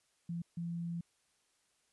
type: tone bursts at uneven times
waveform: sine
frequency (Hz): 170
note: F3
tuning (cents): -46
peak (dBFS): -36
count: 2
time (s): 0.29-0.42 / 0.57-1.01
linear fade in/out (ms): 5
effects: white hiss -75 dBFS RMS until 1.92 s + resampled to 24000 Hz